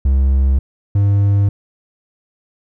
triangle tone pair in turn, 67.1 / 100.54 Hz, C2 / G2, +44 / +44 cents, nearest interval perfect fifth, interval 700 cents, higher second, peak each -8 dBFS, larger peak neither, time 0.05-0.59 / 0.95-1.49 s, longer neither, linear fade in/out 5 ms, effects none

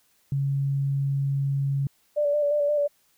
sine tone, 138.59 Hz, C#3, in tune, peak -22 dBFS, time 0.32-1.87 s, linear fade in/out 2 ms
sine tone with vibrato, 585 Hz, D5, 7 cents flat, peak -20 dBFS, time 2.16-2.88 s, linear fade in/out 20 ms, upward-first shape square, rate 5.7 Hz, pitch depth 24 cents each way
effects white hiss -65 dBFS RMS until 3.17 s

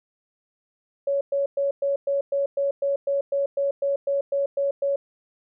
sine tone bursts, 559 Hz, C#5, 14 cents sharp, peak -20 dBFS, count 16, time 1.07-4.96 s, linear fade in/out 5 ms, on 140 ms, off 110 ms, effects none

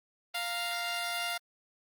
10% pulse tone pair together, 698.4 / 932.3 Hz, F5 / A#5, 0 / 0 cents, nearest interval perfect fourth, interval 500 cents, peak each -24 / -33 dBFS, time 0.34-1.38 s, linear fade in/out 10 ms, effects Opus 24 kbps

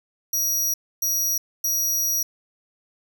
sawtooth tone bursts at uneven times, 5760 Hz, F#8, 47 cents flat, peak -18 dBFS, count 3, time 0.33-0.74 / 1.02-1.38 / 1.64-2.23 s, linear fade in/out 5 ms, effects none

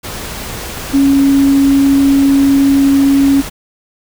sine tone in noise, 276.1 Hz, C#4, 7 cents flat, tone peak -6 dBFS, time 0.93-3.42 s, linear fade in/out 20 ms, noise pink, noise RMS -24 dBFS, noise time 0.03-3.5 s, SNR +15 dB, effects none

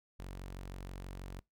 sawtooth tone, 46.25 Hz, F#1, in tune, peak -39 dBFS, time 0.19-1.4 s, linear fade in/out 10 ms, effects noise-tail reverb RT60 0.2 s tail -24 dB re dry

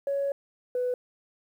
sine tone pair in turn, 558 / 497.1 Hz, C#5 / B4, +11 / +11 cents, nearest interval major second, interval 200 cents, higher first, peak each -24 dBFS, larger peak neither, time 0.07-0.32 / 0.75-0.94 s, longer first, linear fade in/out 2 ms, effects tanh soft clip ceiling -21 dBFS + 10-bit

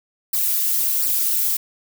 violet noise with flanger, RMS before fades -20 dBFS, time 0.33-1.57 s, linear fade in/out 5 ms, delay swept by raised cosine 0.29 to 5.69 ms, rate 1.4 Hz, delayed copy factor -0.8, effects none

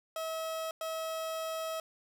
30% pulse tone bursts at uneven times, 644 Hz, E5, 41 cents flat, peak -32 dBFS, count 2, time 0.16-0.71 / 0.81-1.8 s, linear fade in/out 2 ms, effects none

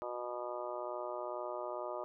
harmonic tone, 122.2 Hz, B2, 18 cents flat, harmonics 3 / 4 / 5 / 6 / 7 / 8 / 9 / 10, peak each -45 / -48 / -41 / -52 / -48 / -47 / -53 / -47 dBFS, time 0.02-2.04 s, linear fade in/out 0 ms, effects none

